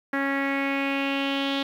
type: tone with low-pass filter sweep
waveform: sawtooth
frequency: 275.8 Hz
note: C#4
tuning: 9 cents flat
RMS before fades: -26 dBFS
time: 0.13-1.63 s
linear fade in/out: 5 ms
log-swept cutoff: 1800 to 3500 Hz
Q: 4.8
effects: 9-bit